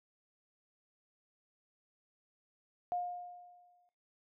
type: tone with exponential decay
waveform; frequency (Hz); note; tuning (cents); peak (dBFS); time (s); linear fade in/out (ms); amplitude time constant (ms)
sine; 711; F5; +31; -31; 2.92-3.89; 0; 210
effects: noise-tail reverb RT60 0.4 s tail -22 dB re dry